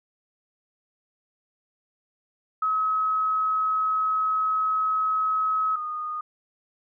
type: tone pair in turn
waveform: sine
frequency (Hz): 1280 / 1232.1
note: D#6 / D#6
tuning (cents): +49 / -17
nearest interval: minor second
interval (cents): 66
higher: first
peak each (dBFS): -21 / -28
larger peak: first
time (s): 2.62-5.76 / 5.76-6.21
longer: first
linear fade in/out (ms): 5
effects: none